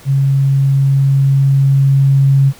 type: tone with level ramp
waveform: sine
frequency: 137 Hz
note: C#3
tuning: 20 cents flat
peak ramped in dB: -9 to -6 dBFS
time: 0.05-2.53 s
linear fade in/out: 50 ms
effects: pink hiss -40 dBFS RMS until 2.59 s